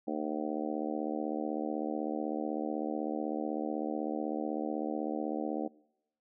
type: harmonic tone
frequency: 76 Hz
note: D#2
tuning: 40 cents flat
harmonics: 3 / 4 / 5 / 6 / 7 / 8 / 9 / 10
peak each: -38 / -36 / -43 / -41 / -40 / -46 / -44 / -43 dBFS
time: 0.07-5.68 s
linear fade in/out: 10 ms
effects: noise-tail reverb RT60 0.8 s tail -23 dB re dry